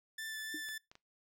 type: tone with vibrato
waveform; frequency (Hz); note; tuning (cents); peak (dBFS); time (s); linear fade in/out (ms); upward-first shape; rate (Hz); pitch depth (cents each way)
sawtooth; 1760; A6; 0; -37; 0.18-0.78; 5; triangle; 3.4; 16
type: tone with exponential decay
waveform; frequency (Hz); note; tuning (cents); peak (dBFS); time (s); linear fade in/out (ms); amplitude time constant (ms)
sine; 308.6; D#4; -14; -38; 0.54-0.63; 5; 18
type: clicks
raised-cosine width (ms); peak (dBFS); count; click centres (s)
0.2; -37; 3; 0.688 / 0.915 / 0.954
effects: noise-tail reverb RT60 0.2 s tail -22 dB re dry